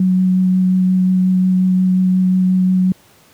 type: tone with vibrato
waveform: sine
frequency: 185 Hz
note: F#3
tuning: in tune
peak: -10 dBFS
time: 0-2.92 s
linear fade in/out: 2 ms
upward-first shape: sine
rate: 5.6 Hz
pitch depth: 9 cents each way
effects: pink hiss -49 dBFS RMS until 3.33 s + high-pass 100 Hz 12 dB/octave